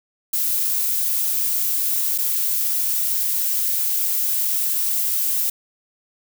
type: noise with dropouts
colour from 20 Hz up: violet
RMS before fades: -21 dBFS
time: 0.33-5.5 s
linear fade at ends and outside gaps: 5 ms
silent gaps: 2.179-2.184 s
effects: none